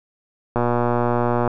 click train, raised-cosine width 1 ms, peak -6 dBFS, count 111, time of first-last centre 0.56-1.477 s, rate 120 Hz, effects none

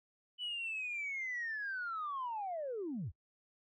sine linear sweep, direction down, 2995 to 62.4 Hz, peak -36 dBFS, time 0.38-3.12 s, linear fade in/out 50 ms, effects noise-tail reverb RT60 0.1 s tail -23 dB re dry + tanh soft clip ceiling -33 dBFS

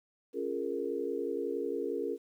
sine chord, Bb minor seventh, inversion first, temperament equal, 277.2 / 349.2 / 415.3 / 466.2 Hz, Db4 / F4 / Ab4 / Bb4, 0 / 0 / 0 / 0 cents, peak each -39 / -38 / -36 / -36 dBFS, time 0.33-2.18 s, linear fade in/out 50 ms, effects 11-bit

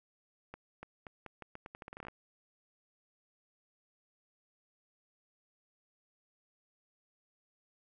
accelerating click train, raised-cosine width 0.5 ms, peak -30 dBFS, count 17, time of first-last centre 0.54-2.084 s, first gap 290 ms, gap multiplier 0.82, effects none

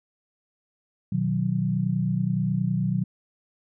sine chord, B major, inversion none, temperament equal, 123.47 / 155.56 / 185 Hz, B2 / D#3 / F#3, 0 / 0 / 0 cents, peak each -27 / -27 / -25 dBFS, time 1.12-3.04 s, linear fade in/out 5 ms, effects none

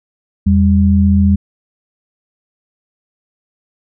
sine tone pair together, 83.31 / 198.3 Hz, E2 / G3, +19 / +20 cents, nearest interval octave + minor third, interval 1501 cents, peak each -10 dBFS, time 0.46-1.36 s, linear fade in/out 10 ms, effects none

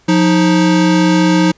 square tone pair together, 177.8 / 313 Hz, F3 / D#4, +31 / +10 cents, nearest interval minor seventh, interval 979 cents, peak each -12 dBFS, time 0.08-1.52 s, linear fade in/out 10 ms, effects pink hiss -51 dBFS RMS until 1.57 s + resampled to 16000 Hz

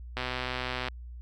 click train, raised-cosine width 0.3 ms, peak -16 dBFS, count 91, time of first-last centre 0.17-0.884 s, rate 126 Hz, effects added 60 Hz sine -40 dBFS peak until 1.21 s

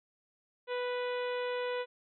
harmonic tone, 493.6 Hz, B4, 1 cent flat, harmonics 1 / 2 / 3 / 4 / 5 / 6 / 7 / 8, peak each -33 / -41 / -44 / -46 / -47 / -50 / -50 / -56 dBFS, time 0.67-1.86 s, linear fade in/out 50 ms, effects none

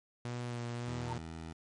sawtooth tone with vibrato, 120.4 Hz, B2, 44 cents flat, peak -33 dBFS, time 0.25-1.18 s, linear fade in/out 0 ms, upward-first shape sine, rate 1.8 Hz, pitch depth 20 cents each way
15% pulse tone, 81.3 Hz, E2, 23 cents flat, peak -36 dBFS, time 0.87-1.53 s, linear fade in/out 10 ms
sine tone with exponential growth, 900 Hz, A5, 39 cents sharp, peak -33 dBFS, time 1.01-1.13 s, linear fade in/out 5 ms, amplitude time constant 24 ms
effects low-pass 9000 Hz 12 dB/octave + MP3 48 kbps

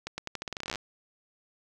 accelerating click train, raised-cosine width 0.2 ms, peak -17 dBFS, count 18, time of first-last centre 0.07-0.757 s, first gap 110 ms, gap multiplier 0.85, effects none

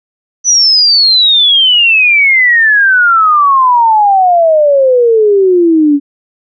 sine exponential sweep, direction down, 6010 to 280 Hz, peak -4 dBFS, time 0.44-6 s, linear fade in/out 50 ms, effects none

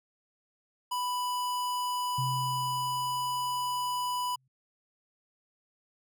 square tone, 990 Hz, B5, 4 cents sharp, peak -30 dBFS, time 0.91-4.36 s, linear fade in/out 10 ms
sine tone with exponential decay, 130.81 Hz, C3, in tune, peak -29 dBFS, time 2.18-4.48 s, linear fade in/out 5 ms, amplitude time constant 500 ms
effects none

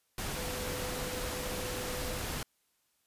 sine tone in noise, 501 Hz, B4, 25 cents sharp, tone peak -41 dBFS, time 0.37-2.2 s, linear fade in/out 2 ms, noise pink, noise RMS -37 dBFS, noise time 0.18-2.43 s, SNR -7 dB, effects white hiss -75 dBFS RMS until 3.06 s + resampled to 32000 Hz

